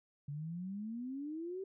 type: exponential sweep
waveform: sine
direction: up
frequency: 140 to 392 Hz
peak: -39 dBFS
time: 0.28-1.64 s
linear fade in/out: 5 ms
effects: none